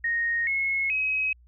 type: tone with pitch steps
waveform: sine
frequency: 1862 / 2176 / 2544 Hz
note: A#6 / C#7 / D#7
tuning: -2 / -33 / +38 cents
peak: -23 dBFS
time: 0.04-1.33 s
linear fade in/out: 5 ms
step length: 430 ms
effects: added 60 Hz sine -52 dBFS peak until 1.47 s